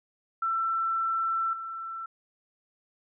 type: tone with level steps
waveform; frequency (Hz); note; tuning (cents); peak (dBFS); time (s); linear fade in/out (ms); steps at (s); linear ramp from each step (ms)
sine; 1339; E6; +27; -25 / -34; 0.42-2.06; 5; 1.53; 2
effects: none